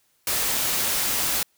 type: noise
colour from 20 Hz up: white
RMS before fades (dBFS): -24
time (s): 0.27-1.43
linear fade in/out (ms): 2
effects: white hiss -66 dBFS RMS until 1.57 s